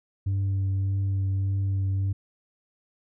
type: tone with vibrato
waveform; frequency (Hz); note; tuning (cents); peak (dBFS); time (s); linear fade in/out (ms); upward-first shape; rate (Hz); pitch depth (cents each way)
sine; 97.2; G2; -14; -20; 0.26-2.13; 10; triangle; 1.7; 16
effects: tanh soft clip ceiling -22 dBFS